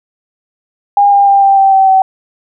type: tone with pitch steps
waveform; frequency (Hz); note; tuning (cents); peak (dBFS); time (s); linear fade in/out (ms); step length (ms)
sine; 810 / 802.1 / 794.2 / 786.5 / 778.8 / 771.2 / 763.7; G#5 / G5 / G5 / G5 / G5 / G5 / G5; -43 / +40 / +22 / +6 / -12 / -28 / -45; -4; 0.97-2.02; 2; 150
effects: none